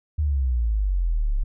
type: exponential sweep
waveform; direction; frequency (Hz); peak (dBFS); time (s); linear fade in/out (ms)
sine; down; 78 to 32.7; -19; 0.18-1.44; 10
effects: none